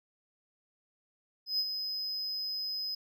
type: tone with ADSR envelope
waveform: triangle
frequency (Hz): 5050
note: D#8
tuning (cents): +25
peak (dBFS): -25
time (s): 1.46-2.95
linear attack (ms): 130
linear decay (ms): 50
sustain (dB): -7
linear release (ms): 6
effects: none